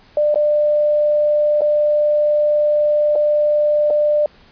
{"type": "tone with dropouts", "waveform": "sine", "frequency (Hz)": 596, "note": "D5", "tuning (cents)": 25, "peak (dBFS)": -12, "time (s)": [0.17, 4.26], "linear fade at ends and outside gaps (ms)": 2, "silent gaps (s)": [[0.344, 0.357], [1.609, 1.617], [3.155, 3.159], [3.903, 3.906]], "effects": ["pink hiss -49 dBFS RMS until 4.51 s", "resampled to 11025 Hz"]}